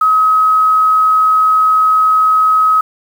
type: tone with quantisation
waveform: sine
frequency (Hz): 1273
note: D#6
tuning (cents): +39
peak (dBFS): -7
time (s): 0.01-2.81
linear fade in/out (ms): 5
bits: 6
effects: none